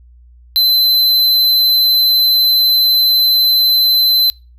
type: tone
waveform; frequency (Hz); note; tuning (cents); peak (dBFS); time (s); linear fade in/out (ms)
square; 4056; B7; +45; -9; 0.56-4.3; 0
effects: noise-tail reverb RT60 0.3 s tail -26 dB re dry + added 60 Hz sine -40 dBFS peak until 4.58 s